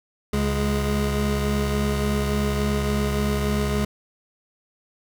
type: tone pair together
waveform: 25% pulse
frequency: 70.4 / 207.7 Hz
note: C#2 / G#3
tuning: +27 / 0 cents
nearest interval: octave + perfect fifth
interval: 1873 cents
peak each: -20 dBFS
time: 0.33-3.85 s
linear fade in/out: 5 ms
effects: none